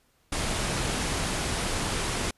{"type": "low-pass noise", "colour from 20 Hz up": "pink", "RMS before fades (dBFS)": -29, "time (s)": [0.32, 2.31], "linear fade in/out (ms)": 5, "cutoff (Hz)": 11000, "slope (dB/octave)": 96, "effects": ["pink hiss -67 dBFS RMS until 2.37 s", "resampled to 32000 Hz"]}